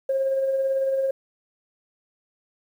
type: tone with tremolo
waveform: sine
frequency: 537 Hz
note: C5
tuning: 45 cents sharp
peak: -18 dBFS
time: 0.09-1.11 s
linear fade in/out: 5 ms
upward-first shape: sine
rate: 18 Hz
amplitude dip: 35%
effects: tanh soft clip ceiling -15 dBFS + 9-bit